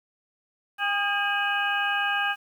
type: tone cluster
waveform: sine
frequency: 807 / 1230 / 1617 / 2518 / 2928 Hz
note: G#5 / D#6 / G#6 / D#7 / F#7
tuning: -50 / -20 / -47 / +20 / -19 cents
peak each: -29 / -32 / -26 / -31 / -32 dBFS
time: 0.78-2.36 s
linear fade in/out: 50 ms
effects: 9-bit